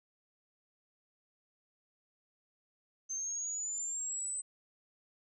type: exponential sweep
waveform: sine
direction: up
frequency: 6240 to 8140 Hz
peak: -35 dBFS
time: 3.09-4.42 s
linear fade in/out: 20 ms
effects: none